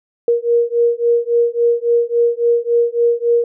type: beating tone pair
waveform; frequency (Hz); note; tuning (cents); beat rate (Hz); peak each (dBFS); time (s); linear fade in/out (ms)
sine; 470 / 473.6; A#4 / A#4; +14 / +27; 3.6; -15; 0.28-3.44; 2
effects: none